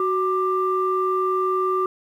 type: tone pair together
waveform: sine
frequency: 372.9 / 1183.9 Hz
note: F#4 / D6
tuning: +14 / +14 cents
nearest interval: octave + minor sixth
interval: 2000 cents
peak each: -21 dBFS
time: 0-1.86 s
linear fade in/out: 2 ms
effects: tanh soft clip ceiling -11 dBFS + 9-bit